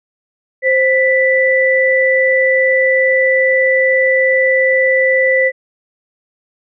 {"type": "tone pair together", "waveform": "sine", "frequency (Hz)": [523.6, 1977], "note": ["C5", "B6"], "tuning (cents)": [1, 1], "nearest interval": "octave + major seventh", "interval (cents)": 2300, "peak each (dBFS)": -12, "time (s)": [0.62, 5.52], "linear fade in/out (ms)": 50, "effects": []}